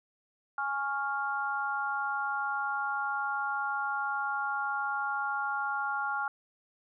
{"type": "chord", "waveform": "sine", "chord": "Db major", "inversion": "second", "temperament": "equal", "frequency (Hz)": [830.6, 1108.7, 1396.9], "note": ["Ab5", "Db6", "F6"], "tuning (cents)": [0, 0, 0], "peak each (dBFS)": [-34, -37, -32], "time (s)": [0.58, 6.28], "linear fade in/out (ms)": 2, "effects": []}